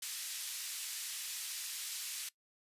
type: band-pass noise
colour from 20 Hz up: white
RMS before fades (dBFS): -42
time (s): 0.02-2.29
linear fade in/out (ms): 5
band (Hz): 2400 to 11000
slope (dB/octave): 12
effects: noise-tail reverb RT60 0.1 s tail -20 dB re dry + resampled to 32000 Hz